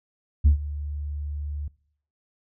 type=tone with ADSR envelope; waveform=sine; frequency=73.2 Hz; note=D2; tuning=5 cents flat; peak=-9 dBFS; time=0.44-1.68 s; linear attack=21 ms; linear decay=110 ms; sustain=-19 dB; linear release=4 ms; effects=noise-tail reverb RT60 0.6 s tail -23 dB re dry + tanh soft clip ceiling -11 dBFS